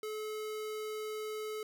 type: tone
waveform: square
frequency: 430 Hz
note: A4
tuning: 40 cents flat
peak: -38 dBFS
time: 0.03-1.63 s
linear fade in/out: 2 ms
effects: 13-bit